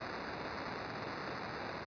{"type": "noise with sample-and-hold", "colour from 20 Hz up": "white", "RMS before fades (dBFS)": -42, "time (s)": [0, 1.85], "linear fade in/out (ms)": 20, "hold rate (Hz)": 3150, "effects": ["high-pass 80 Hz 12 dB/octave", "resampled to 11025 Hz"]}